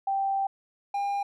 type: tone pair in turn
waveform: sine / triangle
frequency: 783 / 803.6 Hz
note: G5 / G5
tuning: -2 / +43 cents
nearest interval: unison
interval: 45 cents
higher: second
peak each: -24 dBFS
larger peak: neither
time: 0.07-0.47 / 0.94-1.23 s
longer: first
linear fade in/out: 5 ms
effects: none